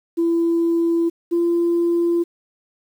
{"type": "tone pair in turn", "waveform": "sine", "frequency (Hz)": [335.8, 341.9], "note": ["E4", "F4"], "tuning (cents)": [32, -37], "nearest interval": "unison", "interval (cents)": 31, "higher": "second", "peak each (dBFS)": -14, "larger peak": "neither", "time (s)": [[0.17, 1.1], [1.31, 2.24]], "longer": "neither", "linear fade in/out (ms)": 20, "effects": ["tanh soft clip ceiling -12 dBFS", "8-bit"]}